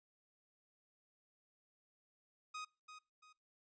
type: tone with echo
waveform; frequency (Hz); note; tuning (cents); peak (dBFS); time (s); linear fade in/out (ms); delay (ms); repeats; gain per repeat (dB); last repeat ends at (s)
sawtooth; 1251; D#6; +9; -40; 2.54-2.65; 10; 340; 2; -9; 3.33
effects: noise-tail reverb RT60 0.3 s tail -24 dB re dry + resampled to 16000 Hz